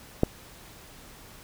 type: click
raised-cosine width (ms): 2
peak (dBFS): -6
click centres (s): 0.234
effects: pink hiss -49 dBFS RMS until 1.43 s